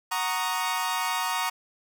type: chord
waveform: sawtooth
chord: D# minor seventh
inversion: first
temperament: equal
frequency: 740 / 932.3 / 1108.7 / 1244.5 Hz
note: F#5 / A#5 / C#6 / D#6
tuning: 0 / 0 / 0 / 0 cents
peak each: -30 / -25 / -29 / -29 dBFS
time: 0.11-1.5 s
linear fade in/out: 10 ms
effects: none